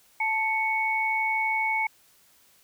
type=tone pair together; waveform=sine; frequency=879.8 / 2217 Hz; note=A5 / C#7; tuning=0 / 0 cents; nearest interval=octave + major third; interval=1600 cents; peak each=-27 / -25 dBFS; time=0.2-1.87 s; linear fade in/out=5 ms; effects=white hiss -60 dBFS RMS until 2.63 s